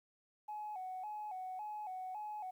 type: tone with vibrato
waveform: sine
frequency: 793 Hz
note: G5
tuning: 20 cents sharp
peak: -40 dBFS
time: 0.48-2.51 s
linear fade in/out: 10 ms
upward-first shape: square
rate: 1.8 Hz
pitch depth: 110 cents each way
effects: tanh soft clip ceiling -37 dBFS + 12-bit